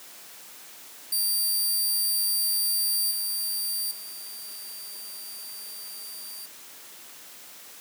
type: tone with level steps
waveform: 5% pulse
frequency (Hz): 4699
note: D8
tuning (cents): 0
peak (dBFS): -16 / -20 / -31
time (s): 1.12-6.46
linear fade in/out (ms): 5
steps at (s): 3.11 / 3.91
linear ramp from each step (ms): 2
effects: white hiss -46 dBFS RMS until 7.8 s + high-pass 200 Hz 12 dB/octave